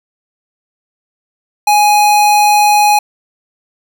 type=tone; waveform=square; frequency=833 Hz; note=G#5; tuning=5 cents sharp; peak=-7 dBFS; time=1.67-2.99 s; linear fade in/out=5 ms; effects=none